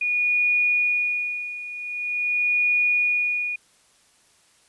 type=tone with tremolo; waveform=sine; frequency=2451 Hz; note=D#7; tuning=27 cents flat; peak=-17 dBFS; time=0.01-3.56 s; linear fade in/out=5 ms; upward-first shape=sine; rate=0.45 Hz; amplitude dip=80%; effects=white hiss -59 dBFS RMS until 4.68 s + resampled to 24000 Hz